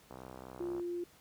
click train, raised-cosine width 1 ms, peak -33 dBFS, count 45, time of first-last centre 0.11-0.796 s, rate 64.1 Hz
sine tone, 349.2 Hz, F4, in tune, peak -35 dBFS, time 0.6-1.04 s, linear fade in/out 5 ms
effects pink hiss -62 dBFS RMS until 1.2 s + high-pass 60 Hz 12 dB/octave

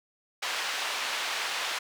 white band-pass noise, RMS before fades -32 dBFS, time 0.42-1.79 s, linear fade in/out 10 ms, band 710 to 3500 Hz, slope 12 dB/octave, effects none

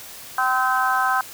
harmonic tone, 257.4 Hz, C4, 28 cents flat, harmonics 3 / 4 / 5 / 6, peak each -23 / -23 / -23 / -23 dBFS, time 0.38-1.21 s, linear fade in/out 2 ms, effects white hiss -39 dBFS RMS until 1.33 s

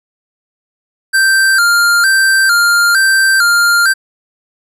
square tone with vibrato, 1480 Hz, F#6, in tune, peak -8 dBFS, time 1.13-3.94 s, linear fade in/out 20 ms, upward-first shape square, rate 1.1 Hz, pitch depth 96 cents each way, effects resampled to 32000 Hz

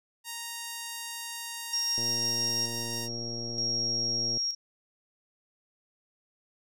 5% pulse tone, 932.3 Hz, A#5, in tune, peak -24 dBFS, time 0.24-3.09 s, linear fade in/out 50 ms
sine tone with tremolo, 5588 Hz, F8, in tune, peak -27 dBFS, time 1.73-4.55 s, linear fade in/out 5 ms, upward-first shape square, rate 0.54 Hz, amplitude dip 60%
click train, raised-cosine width 2 ms, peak -28 dBFS, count 281, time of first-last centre 1.98-4.373 s, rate 117 Hz
effects none

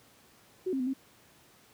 sine tone with pitch steps, 371.1 / 267.3 / 252.3 / 266.9 Hz, F#4 / C4 / B3 / C4, +5 / +37 / +37 / +35 cents, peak -28 dBFS, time 0.66-0.936 s, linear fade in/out 10 ms, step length 69 ms, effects pink hiss -60 dBFS RMS until 1.73 s + high-pass 100 Hz 12 dB/octave

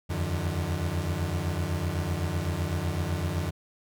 35% pulse tone cluster, 82.7 / 90.6 / 148.6 Hz, E2 / F#2 / D3, +6 / -36 / +21 cents, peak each -31 / -28 / -32 dBFS, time 0.09-3.51 s, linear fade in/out 20 ms, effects none

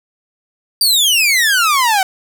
sawtooth exponential sweep, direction down, 4746 to 740 Hz, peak -7 dBFS, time 0.81-2.03 s, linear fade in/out 2 ms, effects none

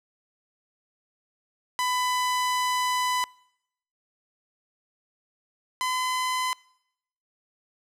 sawtooth tone pair in turn, 1000 / 1016.3 Hz, B5 / B5, +21 / +49 cents, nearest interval unison, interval 28 cents, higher second, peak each -20 / -21 dBFS, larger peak first, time 1.79-3.24 / 5.81-6.53 s, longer first, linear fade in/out 0 ms, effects noise-tail reverb RT60 0.8 s tail -25 dB re dry + low-pass 12000 Hz 12 dB/octave

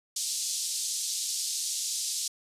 white band-pass noise, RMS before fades -32 dBFS, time 0.16-2.28 s, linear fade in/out 5 ms, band 4100 to 8800 Hz, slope 24 dB/octave, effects resampled to 32000 Hz

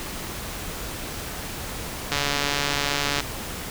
click train, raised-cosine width 0.2 ms, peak -6 dBFS, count 156, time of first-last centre 2.12-3.204 s, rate 143 Hz, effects pink hiss -33 dBFS RMS until 3.7 s

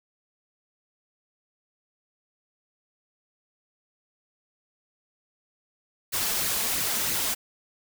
white noise with flanger, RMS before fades -27 dBFS, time 6.12-7.35 s, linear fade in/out 20 ms, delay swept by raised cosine 0.44 to 4.74 ms, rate 3 Hz, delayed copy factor +0.5, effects none

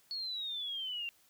sine exponential sweep, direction down, 4408 to 2745 Hz, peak -36 dBFS, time 0.11-1.09 s, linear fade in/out 0 ms, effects white hiss -67 dBFS RMS until 1.29 s

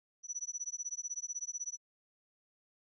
sine tone with tremolo, 5920 Hz, F#8, in tune, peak -34 dBFS, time 0.23-1.78 s, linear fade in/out 50 ms, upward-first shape sine, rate 16 Hz, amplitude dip 100%, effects none

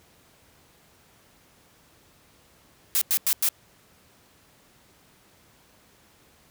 blue noise bursts, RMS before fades -22 dBFS, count 4, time 2.95-3.488 s, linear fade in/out 0 ms, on 64 ms, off 94 ms, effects pink hiss -58 dBFS RMS until 6.5 s + high-pass 60 Hz 12 dB/octave

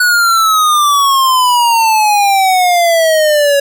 square exponential sweep, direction down, 1480 to 558 Hz, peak -8 dBFS, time 0-3.6 s, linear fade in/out 5 ms, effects none

